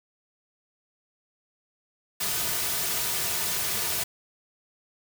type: noise with comb filter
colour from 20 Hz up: white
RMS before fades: -28 dBFS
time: 2.2-4.04 s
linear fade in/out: 10 ms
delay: 3.7 ms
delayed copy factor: -0.6
effects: none